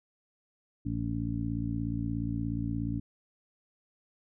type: harmonic tone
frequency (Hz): 56.9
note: A#1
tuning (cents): -41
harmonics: 1 / 2 / 3 / 4 / 5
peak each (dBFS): -38 / -34 / -39 / -37 / -35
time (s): 0.85-3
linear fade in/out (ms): 10
effects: none